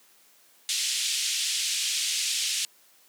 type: band-pass noise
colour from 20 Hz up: pink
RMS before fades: -28 dBFS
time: 0.69-2.65 s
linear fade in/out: 0 ms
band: 2800 to 9100 Hz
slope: 24 dB/octave
effects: white hiss -59 dBFS RMS until 3.08 s + high-pass 200 Hz 12 dB/octave